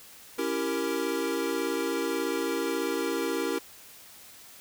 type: chord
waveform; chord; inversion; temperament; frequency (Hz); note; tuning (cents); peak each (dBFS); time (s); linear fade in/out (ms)
square; C# diminished seventh; none; equal with one note detuned; 277.2 / 333.8 / 392 / 466.2; C#4 / E4 / G4 / Bb4; 0 / +22 / 0 / 0; -35 / -33 / -34 / -33; 0.38-3.59; 10
effects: white hiss -50 dBFS RMS until 4.6 s